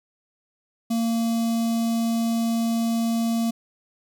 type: tone with notch filter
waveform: square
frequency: 229.5 Hz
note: A#3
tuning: 27 cents flat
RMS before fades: -23 dBFS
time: 0.9-3.51 s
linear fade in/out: 10 ms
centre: 1700 Hz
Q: 0.56
effects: none